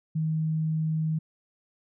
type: tone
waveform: sine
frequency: 157.9 Hz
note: D#3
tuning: 26 cents sharp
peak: -24 dBFS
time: 0.15-1.19 s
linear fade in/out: 10 ms
effects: none